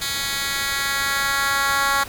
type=tone with high-pass filter sweep; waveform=10% pulse; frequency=277.2 Hz; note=C#4; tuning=in tune; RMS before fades=-22 dBFS; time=0.01-2.04 s; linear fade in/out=10 ms; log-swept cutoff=2900 to 1100 Hz; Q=1.3; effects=pink hiss -37 dBFS RMS until 2.08 s